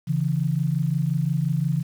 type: tone pair together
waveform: sine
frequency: 139.11 / 164.81 Hz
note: C#3 / E3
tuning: +6 / 0 cents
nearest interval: minor third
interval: 294 cents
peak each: -23 dBFS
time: 0.07-1.83 s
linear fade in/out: 20 ms
effects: 8-bit